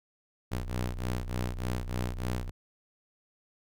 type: ring-modulated tone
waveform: sawtooth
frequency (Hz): 61.74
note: B1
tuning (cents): 0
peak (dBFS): -24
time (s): 0.51-2.51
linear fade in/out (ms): 20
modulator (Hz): 29.2
effects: none